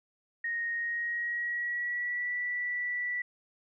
sine tone with pitch glide, 1864.7 to 1960.8 Hz, A#6 to B6, 0 to -13 cents, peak -30 dBFS, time 0.44-3.22 s, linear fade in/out 5 ms, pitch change +87 cents, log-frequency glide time 0.74-2.33 s, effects none

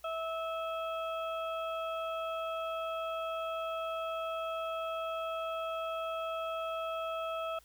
harmonic tone, 652 Hz, E5, 19 cents flat, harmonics 1 / 2 / 4 / 5, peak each -36 / -38 / -47 / -49 dBFS, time 0.04-7.59 s, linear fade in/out 5 ms, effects added 57 Hz sine -64 dBFS peak until 7.64 s + white hiss -64 dBFS RMS until 7.64 s

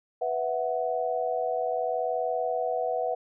sine chord, B suspended fourth, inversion none, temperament equal, 493.9 / 659.3 / 740 Hz, B4 / E5 / F#5, 0 / 0 / 0 cents, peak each -30 dBFS, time 0.21-3.15 s, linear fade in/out 10 ms, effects none

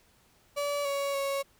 35% pulse tone with pitch steps, 575 / 560 / 553 Hz, D5 / C#5 / C#5, -37 / +18 / -4 cents, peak -27 dBFS, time 0.56-1.43 s, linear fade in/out 20 ms, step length 290 ms, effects pink hiss -64 dBFS RMS until 1.59 s

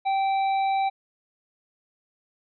harmonic tone, 778 Hz, G5, 13 cents flat, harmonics 1 / 3 / 5, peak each -21 / -35 / -40 dBFS, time 0.05-0.9 s, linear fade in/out 20 ms, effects none

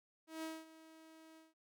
sawtooth tone with ADSR envelope, 320 Hz, D#4, 49 cents sharp, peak -37 dBFS, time 0.27-1.54 s, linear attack 160 ms, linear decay 220 ms, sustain -17 dB, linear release 170 ms, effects none

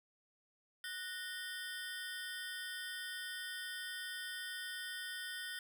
25% pulse ring-modulated tone, 1661.2 Hz, G#6, in tune, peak -35 dBFS, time 0.84-5.59 s, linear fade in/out 2 ms, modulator 186 Hz, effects none

